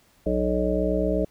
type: harmonic tone with a mistuned harmonic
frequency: 61.5 Hz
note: B1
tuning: 7 cents flat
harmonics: 1 / 3 / 5 / 7 / 9 / 10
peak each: -28 / -28 / -28 / -28 / -28 / -28 dBFS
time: 0.26-1.25 s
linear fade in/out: 5 ms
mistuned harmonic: 10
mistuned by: +19 cents
effects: pink hiss -60 dBFS RMS until 1.3 s